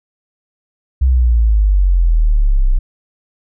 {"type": "exponential sweep", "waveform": "sine", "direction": "down", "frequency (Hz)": [66.6, 30.65], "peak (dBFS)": -8, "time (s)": [1.01, 2.79], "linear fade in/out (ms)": 10, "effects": []}